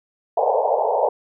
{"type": "band-pass noise", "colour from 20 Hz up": "pink", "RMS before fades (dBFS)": -19, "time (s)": [0.37, 1.09], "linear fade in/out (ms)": 5, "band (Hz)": [440, 940], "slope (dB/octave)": 96, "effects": []}